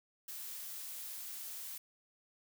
blue noise, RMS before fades -45 dBFS, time 0.28-1.78 s, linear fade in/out 5 ms, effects none

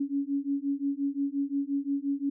sine beating tone pair, 277.2 / 282.9 Hz, C#4 / C#4, 0 / +35 cents, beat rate 5.7 Hz, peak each -30 dBFS, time 0-2.3 s, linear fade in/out 10 ms, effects none

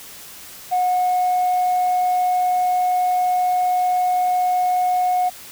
sine tone, 728 Hz, F#5, 28 cents flat, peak -14 dBFS, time 0.71-5.3 s, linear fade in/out 20 ms, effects tanh soft clip ceiling -13 dBFS + white hiss -39 dBFS RMS until 5.51 s

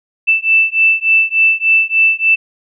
sine beating tone pair, 2649 / 2652.4 Hz, E7 / E7, +8 / +10 cents, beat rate 3.4 Hz, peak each -12 dBFS, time 0.27-2.36 s, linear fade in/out 20 ms, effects none

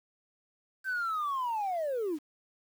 sine linear sweep, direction down, 1568 to 277.2 Hz, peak -28 dBFS, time 0.84-2.19 s, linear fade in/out 50 ms, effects tanh soft clip ceiling -26 dBFS + 9-bit

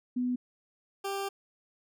sine / 20% pulse tone pair in turn, 248.4 / 394.3 Hz, B3 / G4, +10 / +10 cents, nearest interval minor sixth, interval 800 cents, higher second, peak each -27 dBFS, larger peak neither, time 0.16-0.36 / 1.04-1.29 s, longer second, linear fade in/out 10 ms, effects none

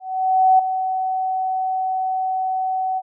sine tone with ADSR envelope, 753 Hz, F#5, 30 cents sharp, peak -9 dBFS, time 0-3.02 s, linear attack 590 ms, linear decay 6 ms, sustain -10 dB, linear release 45 ms, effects none

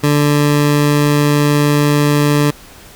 20% pulse tone, 146.5 Hz, D3, 4 cents flat, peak -5 dBFS, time 0.03-2.51 s, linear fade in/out 10 ms, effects pink hiss -39 dBFS RMS until 2.95 s

